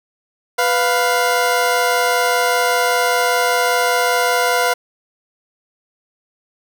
20% pulse tone pair together, 495.7 / 701 Hz, B4 / F5, +6 / +6 cents, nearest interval tritone, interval 600 cents, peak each -12 dBFS, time 0.58-4.74 s, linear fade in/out 10 ms, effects none

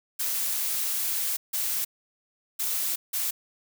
blue noise bursts at uneven times, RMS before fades -28 dBFS, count 4, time 0.19-1.37 / 1.53-1.85 / 2.59-2.96 / 3.13-3.31 s, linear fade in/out 10 ms, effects none

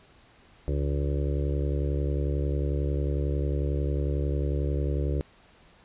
harmonic tone, 71.1 Hz, C#2, 45 cents sharp, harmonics 1 / 2 / 4 / 5 / 6 / 7 / 8, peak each -26 / -31 / -37 / -36 / -38 / -39 / -42 dBFS, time 0.68-5.21 s, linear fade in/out 0 ms, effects pink hiss -57 dBFS RMS until 5.84 s + resampled to 8000 Hz

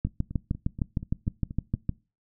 two click trains, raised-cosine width 5 ms, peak -13 / -24 dBFS, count 13 / 8, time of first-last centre 0.05-1.893 / 0.07-1.749 s, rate 6.51 / 4.17 Hz, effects noise-tail reverb RT60 0.3 s tail -23 dB re dry

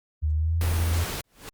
sine tone with pitch glide, 76.7 to 83.64 Hz, D#2 to E2, -24 to +26 cents, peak -21 dBFS, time 0.22-1.05 s, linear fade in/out 20 ms, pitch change +150 cents, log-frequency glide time 0.35-0.58 s
pink noise, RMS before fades -32 dBFS, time 0.61-1.21 s, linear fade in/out 2 ms
pink noise with exponential growth, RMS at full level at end -36 dBFS, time 1.24-1.49 s, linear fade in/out 0 ms, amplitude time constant 53 ms
effects Opus 48 kbps

